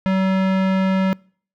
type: tone with low-pass filter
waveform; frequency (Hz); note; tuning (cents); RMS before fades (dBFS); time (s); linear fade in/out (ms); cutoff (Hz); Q
square; 190; F#3; +46; -18; 0.06-1.13; 0; 2400; 0.96
effects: noise-tail reverb RT60 0.5 s tail -26 dB re dry